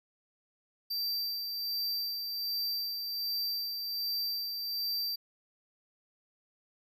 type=tone with tremolo; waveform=square; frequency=4683 Hz; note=D8; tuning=6 cents flat; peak=-31 dBFS; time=0.9-5.16 s; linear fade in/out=10 ms; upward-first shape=sine; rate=1.3 Hz; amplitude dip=40%; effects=none